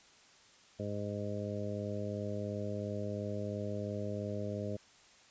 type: harmonic tone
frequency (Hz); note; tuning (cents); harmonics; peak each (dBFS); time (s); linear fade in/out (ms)
102.9; G#2; -16; 1 / 2 / 3 / 4 / 5 / 6; -40 / -41 / -46 / -44 / -43 / -43; 0.79-4.77; 10
effects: white hiss -61 dBFS RMS until 5.3 s + resampled to 16000 Hz